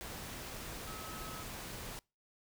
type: tone in noise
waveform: sine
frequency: 1286 Hz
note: E6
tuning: 43 cents flat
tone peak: -49 dBFS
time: 0.87-1.43 s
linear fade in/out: 0 ms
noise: pink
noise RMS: -45 dBFS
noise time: 0.01-1.99 s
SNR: -7 dB
effects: noise-tail reverb RT60 0.3 s tail -26 dB re dry